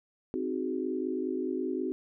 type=chord; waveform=sine; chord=Ab dominant seventh; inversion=first; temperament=equal; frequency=261.6 / 311.1 / 370 / 415.3 Hz; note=C4 / Eb4 / Gb4 / Ab4; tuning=0 / 0 / 0 / 0 cents; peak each=-34 / -36 / -33 / -39 dBFS; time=0.34-1.92 s; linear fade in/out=0 ms; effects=none